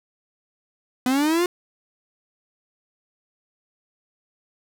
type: linear sweep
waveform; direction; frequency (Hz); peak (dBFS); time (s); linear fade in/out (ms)
45% pulse; up; 246.9 to 362.3; -18; 1.06-1.46; 2
effects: none